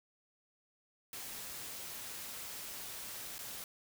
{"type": "noise with dropouts", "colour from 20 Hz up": "white", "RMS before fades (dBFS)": -45, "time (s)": [1.13, 3.64], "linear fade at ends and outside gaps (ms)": 1, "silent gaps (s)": [3.382, 3.39], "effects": []}